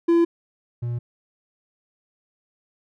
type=tone pair in turn; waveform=triangle; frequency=338.3 / 119.61 Hz; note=E4 / A#2; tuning=+45 / +45 cents; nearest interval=octave + tritone; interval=1800 cents; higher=first; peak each=-12 / -22 dBFS; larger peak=first; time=0.08-0.25 / 0.82-0.99 s; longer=neither; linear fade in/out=10 ms; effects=none